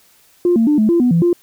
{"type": "tone with pitch steps", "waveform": "sine", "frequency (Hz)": [351.7, 227, 297.3, 215.6, 341.5, 246.5, 168, 348], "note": ["F4", "A#3", "D4", "A3", "F4", "B3", "E3", "F4"], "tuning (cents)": [12, -46, 21, -35, -39, -3, 33, -6], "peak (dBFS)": -9, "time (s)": [0.45, 1.33], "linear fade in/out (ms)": 2, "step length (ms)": 110, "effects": ["tanh soft clip ceiling -5 dBFS", "white hiss -52 dBFS RMS until 1.42 s"]}